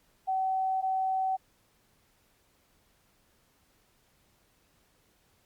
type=tone pair in turn; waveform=sine; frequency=760 / 760 Hz; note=F#5 / F#5; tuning=+46 / +46 cents; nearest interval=unison; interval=0 cents; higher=neither; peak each=-26 dBFS; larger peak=neither; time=0.27-0.82 / 0.82-1.37 s; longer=neither; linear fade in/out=20 ms; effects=pink hiss -68 dBFS RMS until 5.45 s + Opus 48 kbps